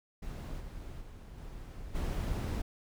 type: noise with level steps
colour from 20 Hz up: brown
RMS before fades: -40 / -44 / -48 / -45 / -33 dBFS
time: 0.22-2.62 s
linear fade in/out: 10 ms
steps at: 0.59 / 1 / 1.37 / 1.94 s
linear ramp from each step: 20 ms
effects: none